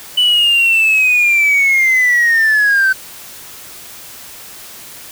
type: linear sweep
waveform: triangle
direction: down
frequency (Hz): 2988 to 1524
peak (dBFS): -6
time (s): 0.17-2.93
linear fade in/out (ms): 10
effects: tanh soft clip ceiling -4 dBFS + white hiss -34 dBFS RMS until 5.11 s